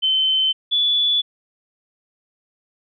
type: tone pair in turn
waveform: sine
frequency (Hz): 3072 / 3444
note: G7 / A7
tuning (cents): -36 / -38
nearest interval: major second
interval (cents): 198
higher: second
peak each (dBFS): -15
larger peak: neither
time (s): 0.02-0.53 / 0.71-1.22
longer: neither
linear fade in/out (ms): 20
effects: none